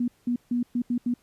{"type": "tone bursts at uneven times", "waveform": "sine", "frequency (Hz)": 242.3, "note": "B3", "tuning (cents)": -33, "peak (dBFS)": -22, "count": 6, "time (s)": [[0, 0.08], [0.27, 0.36], [0.51, 0.63], [0.75, 0.82], [0.9, 0.98], [1.06, 1.14]], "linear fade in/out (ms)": 5, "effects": ["pink hiss -64 dBFS RMS until 1.22 s", "resampled to 32000 Hz"]}